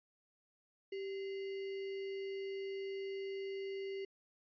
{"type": "tone with sample-and-hold", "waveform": "sine", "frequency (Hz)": 390.2, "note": "G4", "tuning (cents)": -8, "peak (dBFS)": -39, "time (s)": [0.92, 4.05], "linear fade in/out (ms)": 5, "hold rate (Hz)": 2450, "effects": ["resampled to 11025 Hz"]}